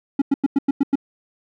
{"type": "tone bursts", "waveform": "triangle", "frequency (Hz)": 277.2, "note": "C#4", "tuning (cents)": 0, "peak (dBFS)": -11, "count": 7, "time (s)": [0.19, 0.956], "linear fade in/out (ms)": 5, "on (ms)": 28, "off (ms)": 95, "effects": []}